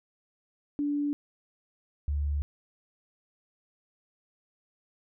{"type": "tone pair in turn", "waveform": "sine", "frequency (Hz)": [290, 72.5], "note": ["D4", "D2"], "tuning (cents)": [-22, -22], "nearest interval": "2 octaves", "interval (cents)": 2400, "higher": "first", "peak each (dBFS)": -26, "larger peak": "neither", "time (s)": [[0.79, 1.13], [2.08, 2.42]], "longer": "neither", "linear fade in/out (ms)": 0, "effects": []}